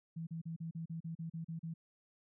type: tone bursts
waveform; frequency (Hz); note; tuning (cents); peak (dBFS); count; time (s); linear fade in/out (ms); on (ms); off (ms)
sine; 164.2; E3; -6; -39; 11; 0.16-1.74; 10; 110; 37
effects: none